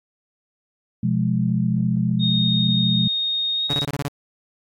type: chord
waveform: sine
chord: F diminished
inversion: second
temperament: just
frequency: 125.72 / 174.61 / 209.5 Hz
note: Cb3 / F3 / Ab3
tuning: +31 / 0 / +15 cents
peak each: -22 dBFS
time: 1.03-3.08 s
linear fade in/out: 5 ms
type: tone with pitch glide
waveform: sine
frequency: 3709 to 3776 Hz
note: A#7 to A#7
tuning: -9 to +22 cents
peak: -20 dBFS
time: 2.19-3.86 s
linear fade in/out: 50 ms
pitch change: +31 cents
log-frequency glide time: 3.55-3.74 s
type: tone bursts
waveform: sawtooth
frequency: 142.4 Hz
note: C#3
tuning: 47 cents sharp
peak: -19 dBFS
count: 7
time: 3.7-4.081 s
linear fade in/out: 2 ms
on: 33 ms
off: 25 ms
effects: AAC 48 kbps